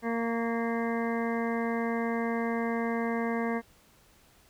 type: harmonic tone with a mistuned harmonic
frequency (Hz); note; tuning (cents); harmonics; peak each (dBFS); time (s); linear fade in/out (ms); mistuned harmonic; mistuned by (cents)
231.3; A#3; -13; 1 / 2 / 3 / 4 / 5 / 7 / 8 / 9; -30 / -33 / -37 / -40 / -40 / -41 / -43 / -42; 0.02-3.62; 50; 5; -23
effects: pink hiss -61 dBFS RMS until 4.49 s